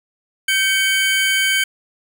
square tone cluster, 1550 / 2244 / 3084 Hz, G6 / C#7 / G7, -20 / +21 / -29 cents, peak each -20 dBFS, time 0.48-1.64 s, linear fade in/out 5 ms, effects none

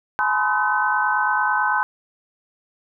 sine tone cluster, 847 / 994 / 1043 / 1270 / 1520 Hz, G#5 / B5 / C6 / D#6 / F#6, +34 / +11 / -6 / +35 / +46 cents, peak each -23 / -25 / -26 / -27 / -21 dBFS, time 0.19-1.83 s, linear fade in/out 0 ms, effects none

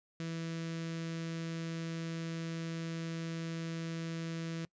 sawtooth tone with notch filter, 164.81 Hz, E3, in tune, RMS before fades -39 dBFS, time 0.2-4.65 s, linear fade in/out 0 ms, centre 850 Hz, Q 1.1, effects noise-tail reverb RT60 0.1 s tail -23 dB re dry + resampled to 16000 Hz

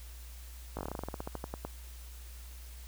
slowing click train, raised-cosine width 1 ms, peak -23 dBFS, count 18, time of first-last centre 0.77-1.65 s, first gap 18 ms, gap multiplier 1.12, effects added 60 Hz sine -45 dBFS peak until 2.87 s + white hiss -55 dBFS RMS until 2.87 s

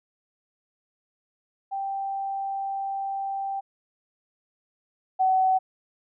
sine tone pair in turn, 784 / 754.5 Hz, G5 / F#5, 0 / +34 cents, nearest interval minor second, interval 66 cents, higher first, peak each -27 / -18 dBFS, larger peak second, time 1.71-3.61 / 5.19-5.59 s, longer first, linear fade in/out 20 ms, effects none

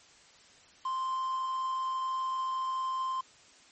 triangle tone with quantisation, 1045 Hz, C6, 2 cents flat, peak -28 dBFS, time 0.85-3.21 s, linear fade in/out 5 ms, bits 8, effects white hiss -58 dBFS RMS until 3.71 s + MP3 32 kbps

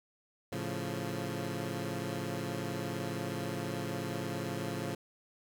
15% pulse chord, A augmented, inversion none, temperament equal, 110 / 138.59 / 174.61 Hz, A2 / C#3 / E#3, 0 / 0 / 0 cents, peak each -33 dBFS, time 0.52-4.95 s, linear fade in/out 5 ms, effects none

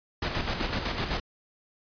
pink noise with tremolo, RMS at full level -28 dBFS, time 0.22-1.2 s, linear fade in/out 5 ms, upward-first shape square, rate 7.9 Hz, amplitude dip 45%, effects resampled to 11025 Hz

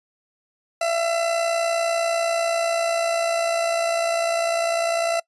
40% pulse tone with amplitude modulation, 672 Hz, E5, 33 cents sharp, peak -17 dBFS, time 0.81-5.2 s, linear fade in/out 5 ms, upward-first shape sine, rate 60.1 Hz, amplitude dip 50%, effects noise-tail reverb RT60 0.1 s tail -24 dB re dry + resampled to 24000 Hz

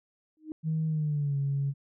sine tone with exponential growth, 311.1 Hz, D#4, in tune, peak -30 dBFS, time 0.37-0.52 s, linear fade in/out 1 ms, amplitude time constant 32 ms
sine tone with pitch glide, 158.5 to 139.59 Hz, D#3 to C#3, +32 to +12 cents, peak -25 dBFS, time 0.63-1.74 s, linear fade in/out 50 ms, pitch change -220 cents, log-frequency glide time 0.87-1.37 s
effects tanh soft clip ceiling -21 dBFS

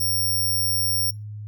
10% pulse tone, 5550 Hz, F8, 12 cents flat, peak -15 dBFS, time 0-1.11 s, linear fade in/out 10 ms, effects noise-tail reverb RT60 0.2 s tail -23 dB re dry + added 105 Hz sine -32 dBFS peak until 1.47 s

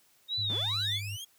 sine tone with vibrato, 3700 Hz, A#7, 14 cents flat, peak -29 dBFS, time 0.28-1.01 s, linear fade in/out 50 ms, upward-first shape sine, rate 2.5 Hz, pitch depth 130 cents each way
sine tone with pitch glide, 103.83 to 101.81 Hz, G#2 to G#2, 0 to -34 cents, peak -35 dBFS, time 0.37-1.17 s, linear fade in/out 20 ms, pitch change -34 cents, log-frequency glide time 0.72-0.78 s
sawtooth linear sweep, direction up, 116.9 to 3334 Hz, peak -36 dBFS, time 0.49-1.25 s, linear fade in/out 10 ms
effects white hiss -65 dBFS RMS until 1.38 s + high-pass 60 Hz 12 dB/octave

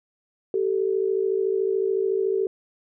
sine tone pair together, 386.5 / 440.3 Hz, G4 / A4, -24 / +1 cents, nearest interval major second, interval 225 cents, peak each -22 / -25 dBFS, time 0.54-2.47 s, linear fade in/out 2 ms, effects none

